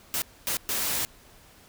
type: noise bursts at uneven times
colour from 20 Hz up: white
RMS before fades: -28 dBFS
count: 3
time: 0.14-0.22 / 0.47-0.57 / 0.69-1.05 s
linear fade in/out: 0 ms
effects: pink hiss -54 dBFS RMS until 1.68 s